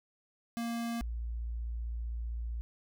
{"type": "tone pair in turn", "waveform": ["square", "sine"], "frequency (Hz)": [233.1, 57.76], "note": ["A#3", "A#1"], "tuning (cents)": [0, -15], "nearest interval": "2 octaves", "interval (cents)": 2415, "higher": "first", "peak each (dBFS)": [-34, -34], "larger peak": "neither", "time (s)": [[0.57, 1.01], [1.01, 2.61]], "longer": "second", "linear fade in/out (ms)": 0, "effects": []}